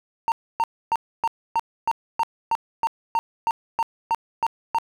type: tone bursts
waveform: triangle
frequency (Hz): 915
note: A#5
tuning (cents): -32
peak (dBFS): -16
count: 15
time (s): 0.28-4.785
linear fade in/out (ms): 0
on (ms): 39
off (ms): 280
effects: none